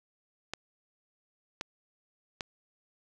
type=clicks; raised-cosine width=0.2 ms; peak=-17 dBFS; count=3; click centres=0.536 / 1.611 / 2.408 s; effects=none